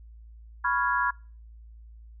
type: chord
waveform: sine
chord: C# dominant seventh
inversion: third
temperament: equal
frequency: 987.8 / 1108.7 / 1396.9 / 1661.2 Hz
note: B5 / C#6 / E#6 / G#6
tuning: 0 / 0 / 0 / 0 cents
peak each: -27 / -30 / -29 / -28 dBFS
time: 0.64-1.11 s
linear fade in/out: 10 ms
effects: noise-tail reverb RT60 0.4 s tail -25 dB re dry + added 56 Hz sine -45 dBFS peak until 2.2 s